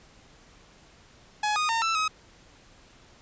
sawtooth tone with pitch steps, 842 / 1237 / 912 / 1329 / 1270 Hz, G#5 / D#6 / A#5 / E6 / D#6, +24 / -10 / -38 / +14 / +35 cents, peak -20 dBFS, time 1.43-2.08 s, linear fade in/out 5 ms, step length 130 ms, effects pink hiss -55 dBFS RMS until 3.21 s + resampled to 16000 Hz

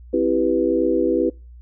sine chord, C major seventh, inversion none, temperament equal, 261.6 / 329.6 / 392 / 493.9 Hz, C4 / E4 / G4 / B4, 0 / 0 / 0 / 0 cents, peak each -24 / -20 / -22 / -21 dBFS, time 0.13-1.3 s, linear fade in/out 10 ms, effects noise-tail reverb RT60 0.3 s tail -26 dB re dry + added 60 Hz sine -39 dBFS peak until 1.61 s

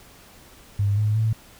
sine tone with pitch steps, 101.1 / 106.1 / 110.6 Hz, G#2 / G#2 / A2, -46 / +38 / +9 cents, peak -18 dBFS, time 0.79-1.33 s, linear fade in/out 5 ms, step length 180 ms, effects pink hiss -49 dBFS RMS until 1.59 s

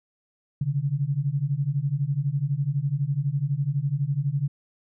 sine beating tone pair, 134.5 / 146.5 Hz, C3 / D3, +48 / -4 cents, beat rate 12 Hz, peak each -26 / -25 dBFS, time 0.61-4.48 s, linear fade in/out 5 ms, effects none

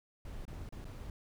brown noise with dropouts, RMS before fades -44 dBFS, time 0.25-1.1 s, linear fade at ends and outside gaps 2 ms, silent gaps 0.453-0.479 / 0.691-0.724 / 0.845-0.852 s, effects none

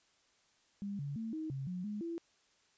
sine tone with pitch steps, 201 / 142.1 / 224.3 / 314.9 / 135.2 / 180.7 / 208.8 / 335.8 Hz, G3 / C#3 / A3 / D#4 / C#3 / F#3 / G#3 / E4, +44 / +43 / +34 / +21 / -43 / -41 / +10 / +32 cents, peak -37 dBFS, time 0.82-2.18 s, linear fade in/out 0 ms, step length 170 ms, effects white hiss -71 dBFS RMS until 2.77 s + resampled to 16000 Hz

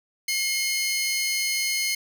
20% pulse tone cluster, 2152 / 3038 / 5050 Hz, C7 / F#7 / D#8, +48 / +45 / +25 cents, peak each -19 / -28 / -27 dBFS, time 0.28-1.95 s, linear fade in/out 5 ms, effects none

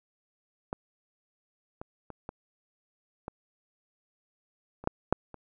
clicks, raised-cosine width 1 ms, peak -19 / -25 / -27 / -23 / -22 / -29 / -11 / -8 / -29 dBFS, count 9, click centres 0.729 / 1.815 / 2.103 / 2.291 / 3.281 / 4.84 / 4.874 / 5.126 / 5.343 s, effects none

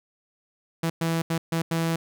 sawtooth tone bursts at uneven times, 164.81 Hz, E3, in tune, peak -19 dBFS, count 5, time 0.83-0.9 / 1.01-1.22 / 1.3-1.38 / 1.52-1.62 / 1.71-1.96 s, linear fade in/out 5 ms, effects none

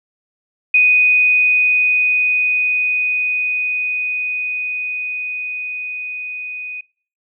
sine tone with level ramp, 2489 Hz, D#7, in tune, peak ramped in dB -8 to -25 dBFS, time 0.74-6.81 s, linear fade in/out 5 ms, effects noise-tail reverb RT60 0.5 s tail -25 dB re dry

